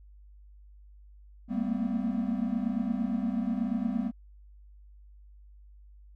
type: tone cluster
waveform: triangle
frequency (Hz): 196.5 / 225.1 / 233.5 / 254.5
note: G3 / A3 / A#3 / C4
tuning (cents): +4 / +40 / +3 / -48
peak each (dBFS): -31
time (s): 1.48-4.12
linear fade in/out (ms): 50
effects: added 50 Hz sine -50 dBFS peak until 6.15 s

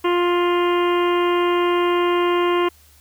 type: harmonic tone with a mistuned harmonic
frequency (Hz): 351.4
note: F4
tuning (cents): +11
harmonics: 1 / 2 / 3 / 4 / 5 / 6 / 7 / 8 / 9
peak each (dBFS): -17 / -29 / -22 / -32 / -35 / -32 / -35 / -32 / -37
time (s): 0.04-2.69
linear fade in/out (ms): 10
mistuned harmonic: 6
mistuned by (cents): -17
effects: added 74 Hz sine -52 dBFS peak until 3 s + white hiss -53 dBFS RMS until 3 s

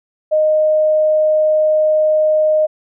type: tone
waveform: sine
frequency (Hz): 618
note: D#5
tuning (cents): -12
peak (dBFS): -10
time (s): 0.31-2.67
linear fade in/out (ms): 20
effects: none

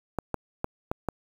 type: clicks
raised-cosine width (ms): 1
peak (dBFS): -13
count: 5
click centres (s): 0.187 / 0.343 / 0.644 / 0.915 / 1.087
effects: 7-bit

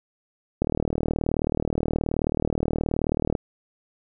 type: click train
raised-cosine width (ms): 2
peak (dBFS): -10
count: 107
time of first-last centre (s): 0.62-3.352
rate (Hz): 38.8
effects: none

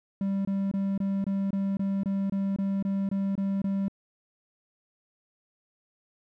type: tone bursts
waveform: triangle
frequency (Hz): 196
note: G3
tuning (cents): 0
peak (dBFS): -23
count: 14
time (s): 0.21-3.882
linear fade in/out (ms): 2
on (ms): 240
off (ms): 24
effects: none

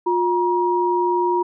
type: tone pair together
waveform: sine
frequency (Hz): 355.6 / 952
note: F4 / A#5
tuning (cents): +31 / +36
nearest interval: octave + perfect fourth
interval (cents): 1705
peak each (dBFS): -19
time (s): 0.06-1.43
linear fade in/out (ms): 10
effects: none

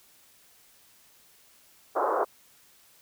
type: band-pass noise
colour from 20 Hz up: pink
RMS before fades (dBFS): -26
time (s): 1.95-2.25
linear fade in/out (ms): 20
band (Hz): 380 to 1300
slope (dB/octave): 48
effects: white hiss -59 dBFS RMS until 3.01 s

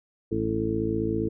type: harmonic tone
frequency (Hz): 55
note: A1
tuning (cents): 0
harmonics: 1 / 2 / 3 / 4 / 5 / 6 / 8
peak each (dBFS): -37 / -32 / -37 / -32 / -34 / -28 / -30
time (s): 0.31-1.29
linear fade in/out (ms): 10
effects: none

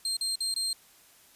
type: tone with dropouts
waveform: 30% pulse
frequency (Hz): 4186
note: C8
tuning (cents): 0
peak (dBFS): -25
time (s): 0.05-0.73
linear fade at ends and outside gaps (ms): 2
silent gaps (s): 0.168-0.21 / 0.356-0.405 / 0.541-0.562
effects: white hiss -58 dBFS RMS until 1.35 s + resampled to 32000 Hz

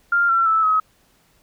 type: tone with pitch steps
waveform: sine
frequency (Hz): 1396.9 / 1354.8 / 1313.9 / 1274.3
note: F6 / E6 / E6 / D#6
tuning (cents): 0 / +47 / -6 / +41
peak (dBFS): -14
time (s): 0.12-0.8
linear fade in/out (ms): 5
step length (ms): 170
effects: pink hiss -59 dBFS RMS until 1.42 s

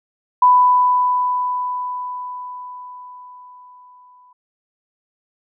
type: tone with exponential decay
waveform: sine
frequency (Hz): 995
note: B5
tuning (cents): +13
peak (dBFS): -7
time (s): 0.42-4.33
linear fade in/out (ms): 5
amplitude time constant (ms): 850
effects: none

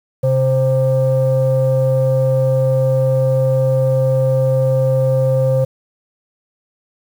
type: tone pair together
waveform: sine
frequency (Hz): 131.83 / 526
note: C3 / C5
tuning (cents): +13 / +9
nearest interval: 2 octaves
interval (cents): 2396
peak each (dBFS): -13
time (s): 0.23-5.65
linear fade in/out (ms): 10
effects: tanh soft clip ceiling -7 dBFS + 7-bit

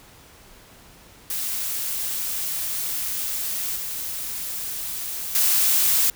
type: noise with level steps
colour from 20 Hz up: blue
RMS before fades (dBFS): -27 / -30 / -19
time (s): 1.3-6.1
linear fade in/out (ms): 2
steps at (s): 3.76 / 5.35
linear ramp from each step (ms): 2
effects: pink hiss -49 dBFS RMS until 6.15 s

